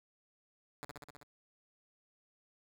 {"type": "tone with echo", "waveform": "5% pulse", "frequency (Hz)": 145.6, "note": "D3", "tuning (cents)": -15, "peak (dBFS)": -31, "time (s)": [0.83, 0.85], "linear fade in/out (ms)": 0, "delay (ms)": 64, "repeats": 6, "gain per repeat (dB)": -2, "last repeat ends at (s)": 1.234, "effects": []}